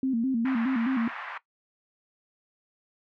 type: tone with vibrato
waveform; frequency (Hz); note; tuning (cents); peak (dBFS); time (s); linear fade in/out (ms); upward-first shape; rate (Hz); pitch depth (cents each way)
sine; 246.4; B3; -4; -23; 0.03-1.08; 2; square; 4.8; 120
type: band-pass noise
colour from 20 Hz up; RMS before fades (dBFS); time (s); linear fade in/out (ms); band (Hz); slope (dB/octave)
white; -38; 0.45-1.38; 5; 830 to 1900; 24
effects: noise-tail reverb RT60 0.1 s tail -17 dB re dry